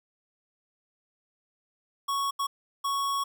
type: tone bursts at uneven times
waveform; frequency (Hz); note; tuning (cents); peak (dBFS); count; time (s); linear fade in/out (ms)
square; 1110; C#6; +2; -27; 3; 2.08-2.31 / 2.39-2.47 / 2.84-3.24; 10
effects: none